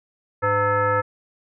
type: tone with frequency modulation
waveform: sine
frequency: 910 Hz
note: A#5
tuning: 42 cents flat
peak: -17 dBFS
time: 0.42-1.02 s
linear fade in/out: 20 ms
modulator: 402 Hz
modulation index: 1.8
effects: none